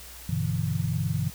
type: chord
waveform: sine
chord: E minor seventh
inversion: first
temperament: equal with one note detuned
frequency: 98 / 123.47 / 146.83 / 166.34 Hz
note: G2 / B2 / D3 / E3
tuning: 0 / 0 / 0 / +16 cents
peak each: -30 dBFS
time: 0.29-1.3 s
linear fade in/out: 5 ms
effects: added 60 Hz sine -47 dBFS peak until 1.34 s + white hiss -45 dBFS RMS until 1.34 s